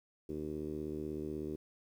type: tone with low-pass filter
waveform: 10% pulse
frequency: 76.3 Hz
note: D#2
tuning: 33 cents flat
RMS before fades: -40 dBFS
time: 0.29-1.56 s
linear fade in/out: 5 ms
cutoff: 370 Hz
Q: 3.7
effects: 11-bit